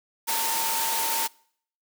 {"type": "tone in noise", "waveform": "sine", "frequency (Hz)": 908, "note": "A#5", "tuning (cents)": -46, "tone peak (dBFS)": -29, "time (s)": [0.27, 1.28], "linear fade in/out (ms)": 20, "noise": "white", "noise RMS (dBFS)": -27, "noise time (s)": [0.27, 1.28], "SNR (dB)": -5, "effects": ["noise-tail reverb RT60 0.6 s tail -25 dB re dry", "high-pass 300 Hz 12 dB/octave"]}